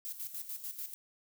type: noise with tremolo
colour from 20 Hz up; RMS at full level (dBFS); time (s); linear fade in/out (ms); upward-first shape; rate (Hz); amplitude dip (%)
violet; -40; 0.05-0.94; 0; square; 6.8; 65
effects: none